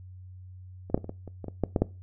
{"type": "clicks", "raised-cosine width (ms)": 2, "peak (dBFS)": [-25, -8, -20, -26, -21, -28, -23, -22, -11, -10, -8], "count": 11, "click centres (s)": [0.9, 0.945, 0.977, 1.044, 1.094, 1.277, 1.443, 1.483, 1.637, 1.762, 1.82], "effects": ["noise-tail reverb RT60 0.3 s tail -21 dB re dry", "added 92 Hz sine -43 dBFS peak until 2.02 s"]}